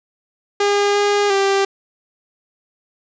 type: tone with pitch steps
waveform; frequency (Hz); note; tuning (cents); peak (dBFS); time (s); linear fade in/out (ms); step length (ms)
sawtooth; 406.4 / 408.7 / 393; G#4 / G#4 / G4; -38 / -28 / +4; -10; 0.6-1.65; 5; 350
effects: resampled to 16000 Hz + 8-bit